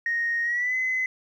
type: tone with pitch glide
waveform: sine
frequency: 1864.7 to 2033 Hz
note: A#6 to B6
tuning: 0 to +50 cents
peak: -22 dBFS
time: 0.06-1.06 s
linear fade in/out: 2 ms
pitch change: +150 cents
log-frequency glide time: 0.43-0.76 s
effects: tanh soft clip ceiling -18 dBFS + 10-bit